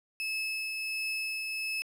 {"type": "tone with tremolo", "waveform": "35% pulse", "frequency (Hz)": 2600, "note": "E7", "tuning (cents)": -24, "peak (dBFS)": -29, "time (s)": [0.2, 1.82], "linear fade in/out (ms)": 0, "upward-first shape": "triangle", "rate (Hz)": 1.4, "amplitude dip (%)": 30, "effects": ["low-pass 12000 Hz 12 dB/octave", "10-bit"]}